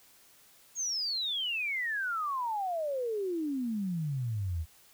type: exponential sweep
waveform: sine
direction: down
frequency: 6700 to 75.9 Hz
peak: -30 dBFS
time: 0.75-4.66 s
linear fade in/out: 50 ms
effects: white hiss -60 dBFS RMS until 4.93 s